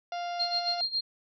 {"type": "harmonic tone", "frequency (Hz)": 698.5, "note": "F5", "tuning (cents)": 0, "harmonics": [1, 2, 3, 4, 5, 6, 7, 8], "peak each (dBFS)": [-32, -44, -48, -47, -50, -51, -51, -52], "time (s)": [0.12, 0.81], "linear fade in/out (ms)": 2}
{"type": "tone with tremolo", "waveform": "sine", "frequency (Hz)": 4210, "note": "C8", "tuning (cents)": 10, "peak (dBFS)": -25, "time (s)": [0.39, 1.01], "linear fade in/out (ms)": 10, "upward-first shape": "sine", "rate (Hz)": 7.3, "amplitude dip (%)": 85}
{"effects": []}